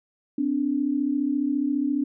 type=tone pair together; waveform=sine; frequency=255.9 / 290.5 Hz; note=C4 / D4; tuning=-38 / -19 cents; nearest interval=major second; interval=219 cents; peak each=-26 / -23 dBFS; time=0.38-2.04 s; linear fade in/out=5 ms; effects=none